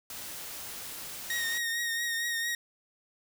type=noise; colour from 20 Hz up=white; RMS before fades=-41 dBFS; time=0.1-1.58 s; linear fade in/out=2 ms
type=tone with vibrato; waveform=sawtooth; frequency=1864.7 Hz; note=A#6; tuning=in tune; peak=-26 dBFS; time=1.3-2.55 s; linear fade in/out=2 ms; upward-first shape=triangle; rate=4.4 Hz; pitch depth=36 cents each way
effects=none